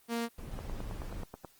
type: tone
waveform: sawtooth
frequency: 233.1 Hz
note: A#3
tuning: in tune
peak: -27 dBFS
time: 0.08-0.29 s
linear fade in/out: 50 ms
type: noise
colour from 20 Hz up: brown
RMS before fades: -40 dBFS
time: 0.38-1.24 s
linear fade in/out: 5 ms
type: click train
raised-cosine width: 1 ms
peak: -28 dBFS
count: 9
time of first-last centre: 0.59-1.447 s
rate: 9.33 Hz
effects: white hiss -64 dBFS RMS until 1.59 s + Opus 24 kbps